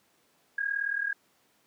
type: tone with amplitude modulation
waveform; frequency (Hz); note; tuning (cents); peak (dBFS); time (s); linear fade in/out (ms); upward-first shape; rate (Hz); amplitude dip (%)
sine; 1633; G#6; -30; -24; 0.58-1.13; 5; sine; 38.8; 80
effects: pink hiss -67 dBFS RMS until 1.66 s + high-pass 200 Hz 12 dB/octave